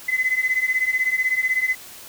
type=beating tone pair; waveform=sine; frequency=2019 / 2035 Hz; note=B6 / C7; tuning=+38 / -49 cents; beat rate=16 Hz; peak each=-22 / -20 dBFS; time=0.08-1.75 s; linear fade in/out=10 ms; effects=tanh soft clip ceiling -11 dBFS + white hiss -41 dBFS RMS until 2.08 s